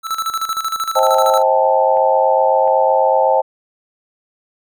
square tone with tremolo, 1318.5 Hz, E6, in tune, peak -17 dBFS, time 0.03-1.43 s, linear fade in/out 50 ms, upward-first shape square, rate 13 Hz, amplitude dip 70%
sine chord, A half-diminished seventh, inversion first, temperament just, 528 / 633.6 / 792 / 880 Hz, C5 / Eb5 / G5 / A5, +16 / +31 / +18 / 0 cents, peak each -15 / -17 / -17 / -16 dBFS, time 0.95-3.42 s, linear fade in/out 20 ms
clicks, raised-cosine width 0.5 ms, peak -24 dBFS, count 3, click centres 1.273 / 1.971 / 2.677 s
effects none

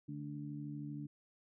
harmonic tone, 72.9 Hz, D2, 12 cents flat, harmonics 2 / 3 / 4, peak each -44 / -50 / -45 dBFS, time 0.08-1.07 s, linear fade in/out 10 ms, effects none

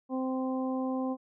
harmonic tone, 260 Hz, C4, 11 cents flat, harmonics 1 / 2 / 3 / 4, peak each -30 / -36 / -40 / -42 dBFS, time 0.09-1.17 s, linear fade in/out 50 ms, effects none

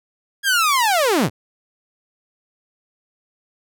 sawtooth linear sweep, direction down, 1661.2 to 81.2 Hz, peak -11 dBFS, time 0.43-1.3 s, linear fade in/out 50 ms, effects none

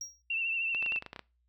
triangle tone with exponential decay, 5640 Hz, F8, 16 cents sharp, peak -33 dBFS, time 0.01-0.22 s, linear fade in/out 2 ms, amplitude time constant 45 ms
sine tone with vibrato, 2700 Hz, E7, 41 cents sharp, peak -29 dBFS, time 0.3-0.99 s, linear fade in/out 5 ms, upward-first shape triangle, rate 13 Hz, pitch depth 55 cents each way
clicks, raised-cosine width 0.3 ms, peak -25 dBFS, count 10, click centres 0.748 / 0.826 / 0.862 / 0.922 / 0.961 / 1.024 / 1.063 / 1.131 / 1.162 / 1.193 s
effects noise-tail reverb RT60 0.3 s tail -22 dB re dry + added 60 Hz sine -70 dBFS peak until 1.48 s

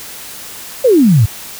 sine exponential sweep, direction down, 554.4 to 96.5 Hz, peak -5 dBFS, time 0.84-1.26 s, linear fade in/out 10 ms, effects white hiss -30 dBFS RMS until 1.59 s

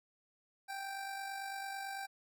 25% pulse tone with amplitude modulation, 784 Hz, G5, in tune, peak -35 dBFS, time 0.68-2.07 s, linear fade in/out 20 ms, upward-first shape sine, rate 49 Hz, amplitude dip 40%, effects none

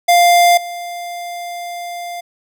square tone with level steps, 698.5 Hz, F5, in tune, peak -8 / -25 dBFS, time 0.08-2.21 s, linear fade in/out 10 ms, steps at 0.57 s, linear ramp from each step 5 ms, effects none

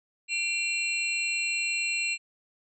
sine tone cluster, 2364 / 2735 / 4138 / 7690 Hz, D7 / F7 / C8 / B8, +11 / -37 / -20 / -47 cents, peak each -31 / -29 / -36 / -36 dBFS, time 0.28-2.18 s, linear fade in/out 50 ms, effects none

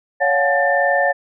sine tone cluster, 560 / 713 / 755 / 852 / 1786 Hz, C#5 / F5 / F#5 / G#5 / A6, +18 / +36 / +35 / +44 / +25 cents, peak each -18 / -19 / -27 / -26 / -18 dBFS, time 0.2-1.13 s, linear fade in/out 20 ms, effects none

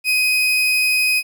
35% pulse tone, 2508 Hz, D#7, 13 cents sharp, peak -13 dBFS, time 0.04-1.23 s, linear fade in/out 50 ms, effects 9-bit

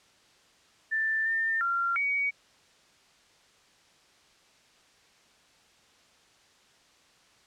sine tone with pitch steps, 1773 / 1803 / 1379 / 2253 Hz, A6 / A6 / F6 / C#7, +13 / +42 / -22 / +28 cents, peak -25 dBFS, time 0.91-2.31 s, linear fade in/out 20 ms, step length 350 ms, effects white hiss -61 dBFS RMS until 7.46 s + low-pass 6000 Hz 12 dB/octave

